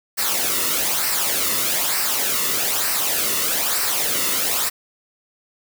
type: noise with flanger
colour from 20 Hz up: white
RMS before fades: -21 dBFS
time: 0.17-4.7 s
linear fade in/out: 20 ms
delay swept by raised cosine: 0.29 to 1.28 ms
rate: 1.1 Hz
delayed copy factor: -0.6
effects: none